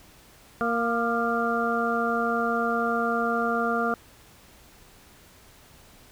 harmonic tone with a mistuned harmonic, 232.6 Hz, A#3, 4 cents flat, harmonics 1 / 2 / 3 / 5 / 6, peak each -29 / -29 / -29 / -29 / -29 dBFS, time 0.61-3.94 s, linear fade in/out 0 ms, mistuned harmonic 5, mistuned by +42 cents, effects pink hiss -53 dBFS RMS until 6.11 s

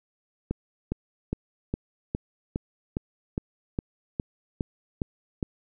click train, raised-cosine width 3 ms, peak -14 dBFS, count 13, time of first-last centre 0.51-5.428 s, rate 2.44 Hz, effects none

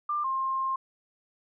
sine tone pair in turn, 1191 / 1061.1 Hz, D6 / C6, +24 / +24 cents, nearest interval major second, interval 200 cents, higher first, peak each -26 dBFS, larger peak neither, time 0.09-0.24 / 0.24-0.76 s, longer second, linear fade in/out 5 ms, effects none

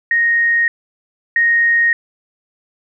sine tone pair in turn, 1864.7 / 1864.7 Hz, A#6 / A#6, 0 / 0 cents, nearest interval unison, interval 0 cents, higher neither, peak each -11 / -10 dBFS, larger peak second, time 0.11-0.68 / 1.36-1.93 s, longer neither, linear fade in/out 2 ms, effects none

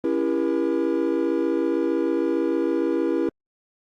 triangle chord, C# diminished seventh, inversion none, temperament just, 277.2 / 332.6 / 399.1 / 479 Hz, C#4 / E4 / G4 / Bb4, 0 / +16 / +31 / +47 cents, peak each -25 / -21 / -26 / -25 dBFS, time 0.04-3.29 s, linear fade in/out 2 ms, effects Opus 24 kbps

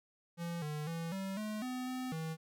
square tone with pitch steps, 170.3 / 150.5 / 166.1 / 192.9 / 213.7 / 253.1 / 255.3 / 160.5 Hz, F3 / D3 / E3 / G3 / G#3 / B3 / C4 / E3, -43 / +43 / +13 / -28 / +50 / +43 / -42 / -46 cents, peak -38 dBFS, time 0.37-2.37 s, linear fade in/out 50 ms, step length 250 ms, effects none

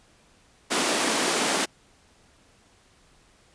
pink high-pass noise, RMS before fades -24 dBFS, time 0.7-1.66 s, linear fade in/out 20 ms, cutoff 240 Hz, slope 24 dB/octave, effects pink hiss -59 dBFS RMS until 3.54 s + resampled to 22050 Hz

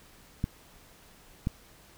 clicks, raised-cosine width 5 ms, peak -15 dBFS, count 2, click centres 0.441 / 1.471 s, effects pink hiss -56 dBFS RMS until 1.97 s

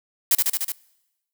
blue noise with echo, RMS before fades -17 dBFS, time 0.31-0.35 s, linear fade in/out 2 ms, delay 74 ms, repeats 5, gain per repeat -2 dB, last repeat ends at 0.72 s, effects noise-tail reverb RT60 1.0 s tail -24 dB re dry

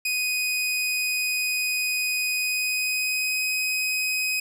sawtooth tone with pitch glide, 2495 to 2518 Hz, D#7 to D#7, +4 to +20 cents, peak -20 dBFS, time 0.05-4.4 s, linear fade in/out 5 ms, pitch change +16 cents, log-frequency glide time 2.33-3.45 s, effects 9-bit

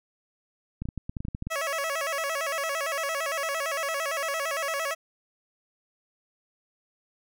clicks, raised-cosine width 5 ms, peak -20 dBFS, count 12, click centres 0.82 / 0.855 / 0.888 / 0.977 / 1.095 / 1.168 / 1.205 / 1.251 / 1.284 / 1.349 / 1.424 / 1.47 s
15% pulse tone with vibrato, 603 Hz, D5, 46 cents sharp, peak -21 dBFS, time 1.5-4.95 s, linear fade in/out 20 ms, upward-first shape square, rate 8.8 Hz, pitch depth 130 cents each way
effects none

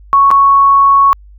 sine tone with dropouts, 1108.7 Hz, C#6, in tune, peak -4 dBFS, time 0.13-1.13 s, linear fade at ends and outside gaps 0 ms, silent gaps 0.305-0.313 s, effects added 50 Hz sine -35 dBFS peak until 1.38 s

